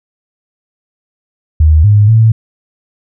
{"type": "tone with pitch steps", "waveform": "sine", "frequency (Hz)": [77.6, 104.2, 111.9], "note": ["D#2", "G#2", "A2"], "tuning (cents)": [-4, 6, 30], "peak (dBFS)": -3, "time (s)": [1.6, 2.32], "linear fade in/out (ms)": 5, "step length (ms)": 240, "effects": []}